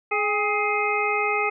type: harmonic tone with a mistuned harmonic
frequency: 420 Hz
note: G#4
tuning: 19 cents sharp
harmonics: 1 / 2 / 3 / 5 / 6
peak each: -27 / -27 / -27 / -27 / -27 dBFS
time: 0.11-1.5 s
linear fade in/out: 10 ms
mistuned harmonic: 2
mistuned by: -54 cents
effects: none